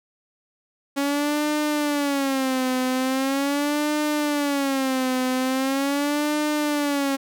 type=tone with vibrato; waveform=sawtooth; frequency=277.2 Hz; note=C#4; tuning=in tune; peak=-17 dBFS; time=0.96-7.17 s; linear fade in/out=20 ms; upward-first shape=sine; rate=0.41 Hz; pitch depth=140 cents each way; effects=none